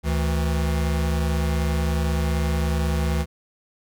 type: tone pair together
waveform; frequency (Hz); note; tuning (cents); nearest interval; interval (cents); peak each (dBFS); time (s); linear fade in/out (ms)
square; 72.7 / 162.08; D2 / E3; -17 / -29; octave + major second; 1388; -22 / -27; 0.03-3.26; 50
effects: none